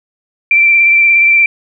sine tone with vibrato, 2349 Hz, D7, in tune, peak -5 dBFS, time 0.51-1.46 s, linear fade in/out 2 ms, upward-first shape sine, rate 17 Hz, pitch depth 18 cents each way, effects none

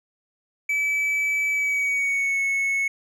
triangle tone with pitch glide, 2300 to 2200 Hz, D7 to C#7, -37 to -14 cents, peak -19 dBFS, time 0.69-2.88 s, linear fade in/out 5 ms, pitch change -77 cents, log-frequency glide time 1.5-2.4 s, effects none

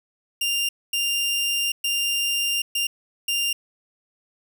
sawtooth tone bursts at uneven times, 2794 Hz, F7, in tune, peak -18 dBFS, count 5, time 0.41-0.69 / 0.93-1.72 / 1.84-2.62 / 2.75-2.87 / 3.28-3.53 s, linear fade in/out 5 ms, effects none

